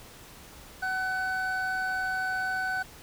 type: tone pair together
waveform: triangle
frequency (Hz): 750.4 / 1506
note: F#5 / F#6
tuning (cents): +24 / +30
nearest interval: octave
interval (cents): 1206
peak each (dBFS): -31 / -27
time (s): 0.82-2.83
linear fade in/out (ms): 10
effects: pink hiss -49 dBFS RMS until 3.02 s